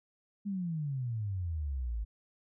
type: exponential sweep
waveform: sine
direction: down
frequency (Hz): 207.7 to 51.91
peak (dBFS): -32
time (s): 0.45-2.05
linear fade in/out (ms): 20
effects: none